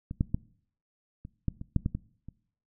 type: clicks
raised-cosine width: 5 ms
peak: -23 / -12 / -15 / -29 / -15 / -26 / -12 / -15 / -19 / -30 dBFS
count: 10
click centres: 0.111 / 0.209 / 0.345 / 1.251 / 1.483 / 1.614 / 1.763 / 1.861 / 1.95 / 2.286 s
effects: noise-tail reverb RT60 0.6 s tail -21 dB re dry